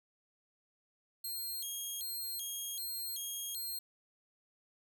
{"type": "tone with vibrato", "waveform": "5% pulse", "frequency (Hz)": 3700, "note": "A#7", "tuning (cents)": -14, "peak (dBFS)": -31, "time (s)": [1.24, 3.79], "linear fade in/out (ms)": 5, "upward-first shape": "square", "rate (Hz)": 1.3, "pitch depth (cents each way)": 220, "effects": []}